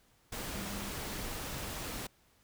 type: tone in noise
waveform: sine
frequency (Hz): 200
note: G3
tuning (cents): +35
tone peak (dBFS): -44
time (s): 0.55-0.91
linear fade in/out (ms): 5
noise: pink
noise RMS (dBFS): -40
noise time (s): 0.32-2.07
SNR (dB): -7
effects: pink hiss -68 dBFS RMS until 2.43 s